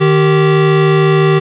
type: tone pair together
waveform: square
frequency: 153.8 / 387.6 Hz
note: D#3 / G4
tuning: -20 / -20 cents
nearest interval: octave + major third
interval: 1600 cents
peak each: -11 dBFS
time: 0-1.4 s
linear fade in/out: 20 ms
effects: resampled to 8000 Hz + 7-bit